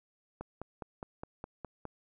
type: click train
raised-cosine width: 1 ms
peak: -26 dBFS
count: 8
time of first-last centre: 0.41-1.853 s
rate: 4.85 Hz
effects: none